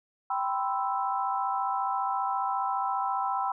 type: chord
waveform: sine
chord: C major seventh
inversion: second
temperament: equal with one note detuned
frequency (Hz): 784 / 991.8 / 1046.5 / 1318.5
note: G5 / B5 / C6 / E6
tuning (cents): 0 / +7 / 0 / 0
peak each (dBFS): -30 / -31 / -36 / -33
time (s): 0.3-3.52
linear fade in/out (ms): 5
effects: none